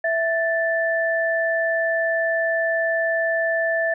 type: tone pair together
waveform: sine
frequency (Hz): 659.3 / 1760.1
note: E5 / A6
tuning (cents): 0 / 0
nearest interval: octave + perfect fourth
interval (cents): 1700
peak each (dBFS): -21 / -22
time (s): 0.04-3.94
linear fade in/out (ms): 5
effects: none

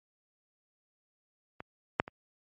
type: clicks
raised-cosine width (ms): 0.5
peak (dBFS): -25 / -8 / -26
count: 3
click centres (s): 1.604 / 1.999 / 2.079
effects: high-pass 80 Hz 12 dB/octave + MP3 32 kbps

